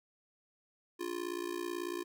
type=tone with amplitude modulation; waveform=square; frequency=349.2 Hz; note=F4; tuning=in tune; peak=-33 dBFS; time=0.99-2.04 s; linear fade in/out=20 ms; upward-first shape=sine; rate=58.2 Hz; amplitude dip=90%; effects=none